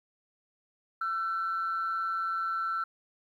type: tone pair together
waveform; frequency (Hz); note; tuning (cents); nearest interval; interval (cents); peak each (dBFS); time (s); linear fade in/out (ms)
sine; 1340.4 / 1519; E6 / F#6; +29 / +45; major second; 216; -28 / -37; 1.01-2.84; 5
effects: tanh soft clip ceiling -24 dBFS + 11-bit